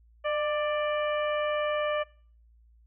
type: harmonic tone with a mistuned harmonic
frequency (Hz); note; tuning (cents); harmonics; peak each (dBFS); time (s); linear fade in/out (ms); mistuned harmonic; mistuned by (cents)
590; D5; +8; 1 / 2 / 3 / 4 / 5; -27 / -33 / -37 / -39 / -41; 0.24-2.04; 20; 1; +31
effects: noise-tail reverb RT60 0.5 s tail -24 dB re dry + added 57 Hz sine -56 dBFS peak until 2.86 s